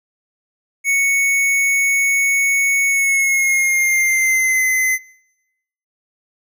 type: tone with pitch glide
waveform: square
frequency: 2217 to 2045 Hz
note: C#7 to C7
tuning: 0 to -40 cents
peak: -14 dBFS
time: 0.84-4.99 s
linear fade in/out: 50 ms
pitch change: -140 cents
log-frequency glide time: 2.87-4.63 s
effects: noise-tail reverb RT60 0.9 s tail -24 dB re dry